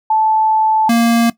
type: tone pair in turn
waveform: sine / square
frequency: 874 / 232.6 Hz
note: A5 / A#3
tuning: -12 / -4 cents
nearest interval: octave + major seventh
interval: 2292 cents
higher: first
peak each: -10 dBFS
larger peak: neither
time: 0.1-0.89 / 0.89-1.3 s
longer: first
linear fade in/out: 5 ms
effects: noise-tail reverb RT60 0.1 s tail -17 dB re dry